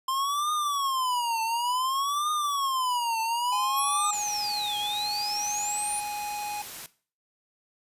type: tone with vibrato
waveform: square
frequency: 1046.5 Hz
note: C6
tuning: in tune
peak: -26 dBFS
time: 0.08-4.11 s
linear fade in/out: 5 ms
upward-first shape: triangle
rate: 0.56 Hz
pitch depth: 280 cents each way
type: harmonic tone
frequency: 830.6 Hz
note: G#5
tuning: in tune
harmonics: 1 / 3 / 5 / 7 / 9 / 10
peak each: -31 / -41 / -45 / -48 / -50 / -51 dBFS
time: 3.52-6.62 s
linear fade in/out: 5 ms
type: exponential two-way sweep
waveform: sine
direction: down then up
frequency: 11760 to 3200 to 9930 Hz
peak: -29 dBFS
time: 3.76-6.01 s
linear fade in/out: 20 ms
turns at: 4.78 s
type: noise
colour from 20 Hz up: white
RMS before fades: -40 dBFS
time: 4.13-6.86 s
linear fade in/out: 0 ms
effects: noise-tail reverb RT60 0.4 s tail -17 dB re dry + resampled to 32000 Hz